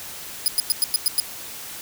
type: tone bursts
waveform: 10% pulse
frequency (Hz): 4978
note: D#8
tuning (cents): 0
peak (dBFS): -9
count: 7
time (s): 0.46-1.2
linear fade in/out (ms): 0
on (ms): 20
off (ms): 100
effects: white hiss -36 dBFS RMS until 1.81 s